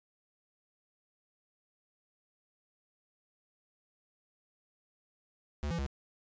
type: tone with pitch steps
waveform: square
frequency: 73.3 / 168.8 / 68.7 Hz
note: D2 / E3 / C#2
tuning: -3 / +41 / -15 cents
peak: -33 dBFS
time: 5.63-5.864 s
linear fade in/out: 0 ms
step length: 78 ms
effects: resampled to 16000 Hz